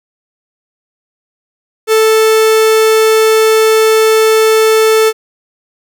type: tone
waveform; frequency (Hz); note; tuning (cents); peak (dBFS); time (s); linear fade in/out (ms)
45% pulse; 440; A4; 0; -6; 1.87-5.13; 50
effects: none